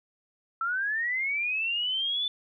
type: linear sweep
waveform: sine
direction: up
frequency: 1318.5 to 3520 Hz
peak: -26 dBFS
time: 0.61-2.28 s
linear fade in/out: 2 ms
effects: none